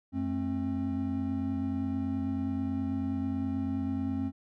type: tone cluster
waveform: triangle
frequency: 91.1 / 217.8 / 267.1 Hz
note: F#2 / A3 / C4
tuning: -26 / -17 / +36 cents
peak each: -34 / -34 / -29 dBFS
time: 0.12-4.32 s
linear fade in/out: 50 ms
effects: none